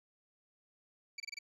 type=tone bursts; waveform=25% pulse; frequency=2309 Hz; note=D7; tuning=30 cents flat; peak=-36 dBFS; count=5; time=1.18-1.389 s; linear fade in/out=5 ms; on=21 ms; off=26 ms; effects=resampled to 24000 Hz + 12-bit